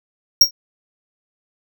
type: tone with exponential decay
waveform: square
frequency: 5588 Hz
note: F8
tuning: in tune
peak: -3 dBFS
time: 0.41-0.51 s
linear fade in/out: 5 ms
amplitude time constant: 21 ms
effects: none